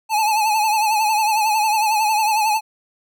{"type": "tone with vibrato", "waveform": "square", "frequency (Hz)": 860, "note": "A5", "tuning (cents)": -40, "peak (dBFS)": -16, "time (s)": [0.09, 2.61], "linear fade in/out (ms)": 50, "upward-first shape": "triangle", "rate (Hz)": 11, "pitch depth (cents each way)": 76, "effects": []}